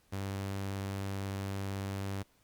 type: tone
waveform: sawtooth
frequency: 98 Hz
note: G2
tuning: in tune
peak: -31 dBFS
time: 0.12-2.23 s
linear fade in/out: 10 ms
effects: pink hiss -69 dBFS RMS until 2.43 s + Opus 48 kbps